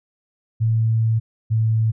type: tone pair in turn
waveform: sine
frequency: 112.3 / 111.2 Hz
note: A2 / A2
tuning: +36 / +19 cents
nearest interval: unison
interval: 17 cents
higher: first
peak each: -15 dBFS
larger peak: neither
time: 0.6-1.2 / 1.5-1.92 s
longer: first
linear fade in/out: 20 ms
effects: none

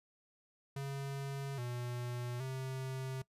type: tone with pitch steps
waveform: square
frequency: 138.1 / 122 / 131.7 Hz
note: C#3 / B2 / C3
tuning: -6 / -21 / +12 cents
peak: -39 dBFS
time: 0.76-3.22 s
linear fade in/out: 5 ms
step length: 820 ms
effects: noise-tail reverb RT60 0.1 s tail -20 dB re dry + resampled to 32000 Hz

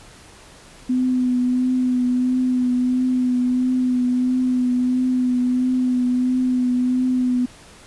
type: tone with vibrato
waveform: sine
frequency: 251.6 Hz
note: B3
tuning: 32 cents sharp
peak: -16 dBFS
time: 0.89-7.46 s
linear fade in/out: 10 ms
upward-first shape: triangle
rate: 1.5 Hz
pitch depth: 27 cents each way
effects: pink hiss -45 dBFS RMS until 7.86 s + resampled to 24000 Hz

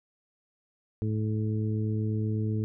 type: harmonic tone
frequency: 108.1 Hz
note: A2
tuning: 30 cents flat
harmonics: 1 / 2 / 3 / 4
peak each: -27 / -33 / -37 / -39 dBFS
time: 1.02-2.64 s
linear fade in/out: 0 ms
effects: none

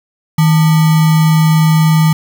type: tone with sample-and-hold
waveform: sine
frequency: 158.3 Hz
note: D#3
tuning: 30 cents sharp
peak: -6 dBFS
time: 0.38-2.13 s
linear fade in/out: 5 ms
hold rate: 1050 Hz
effects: none

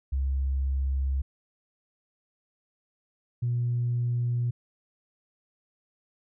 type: tone pair in turn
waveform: sine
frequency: 67.5 / 120.62 Hz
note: C#2 / B2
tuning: -45 / -40 cents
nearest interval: minor seventh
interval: 1005 cents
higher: second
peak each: -23 dBFS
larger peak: neither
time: 0.12-1.22 / 3.42-4.51 s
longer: first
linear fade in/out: 10 ms
effects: tanh soft clip ceiling -20 dBFS

